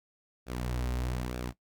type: tone with flanger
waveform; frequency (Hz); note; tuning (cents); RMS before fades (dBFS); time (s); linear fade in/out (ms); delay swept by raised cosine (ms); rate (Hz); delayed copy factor
sawtooth; 61.6; B1; -4; -34; 0.46-1.53; 50; 0.97 to 6.17; 1.1; -0.55
effects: noise-tail reverb RT60 0.1 s tail -17 dB re dry